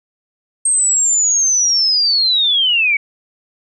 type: linear sweep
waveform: sine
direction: down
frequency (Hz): 8470 to 2217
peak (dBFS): -11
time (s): 0.65-2.97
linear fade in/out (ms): 5
effects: none